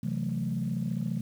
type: chord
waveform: sine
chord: F# half-diminished seventh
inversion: second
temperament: equal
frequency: 130.81 / 164.81 / 185 / 220 Hz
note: C3 / E3 / F#3 / A3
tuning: 0 / 0 / 0 / 0 cents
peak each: -33 dBFS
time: 0.03-1.21 s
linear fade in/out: 5 ms
effects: tanh soft clip ceiling -21 dBFS + 9-bit